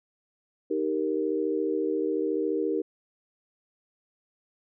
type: chord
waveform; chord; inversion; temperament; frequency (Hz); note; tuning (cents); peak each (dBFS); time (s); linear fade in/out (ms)
sine; Eb major; none; equal; 311.1 / 392 / 466.2; Eb4 / G4 / Bb4; 0 / 0 / 0; -29; 0.7-2.82; 10
effects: none